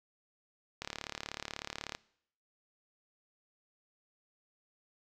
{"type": "click train", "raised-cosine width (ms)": 0.2, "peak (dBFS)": -20, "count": 42, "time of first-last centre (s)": [0.82, 1.949], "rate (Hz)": 36.3, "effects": ["noise-tail reverb RT60 0.7 s tail -22 dB re dry"]}